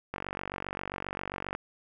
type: click train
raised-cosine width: 0.5 ms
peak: -19 dBFS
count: 68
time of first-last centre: 0.14-1.551 s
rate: 47.5 Hz
effects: none